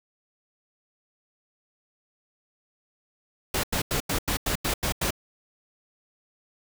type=noise bursts; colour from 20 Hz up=pink; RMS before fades=-26 dBFS; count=9; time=3.54-5.107 s; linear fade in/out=5 ms; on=95 ms; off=89 ms; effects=none